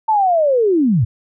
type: linear sweep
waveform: sine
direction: down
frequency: 899 to 95.7 Hz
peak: -11 dBFS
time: 0.08-1.05 s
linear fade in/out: 10 ms
effects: none